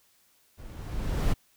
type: noise with level ramp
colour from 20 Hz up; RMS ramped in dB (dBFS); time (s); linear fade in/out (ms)
brown; -45 to -22; 0.57-1.34; 20
effects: white hiss -65 dBFS RMS until 1.56 s